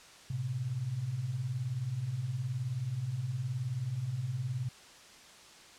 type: beating tone pair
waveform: sine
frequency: 110 / 129 Hz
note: A2 / C3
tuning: 0 / -24 cents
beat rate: 19 Hz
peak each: -39 / -33 dBFS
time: 0.3-4.69 s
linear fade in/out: 5 ms
effects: white hiss -54 dBFS RMS until 5.78 s + low-pass 7000 Hz 12 dB/octave